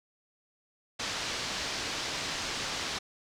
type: low-pass noise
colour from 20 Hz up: white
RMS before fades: -35 dBFS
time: 0.99-2.99 s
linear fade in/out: 10 ms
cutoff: 5800 Hz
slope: 24 dB/octave
effects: none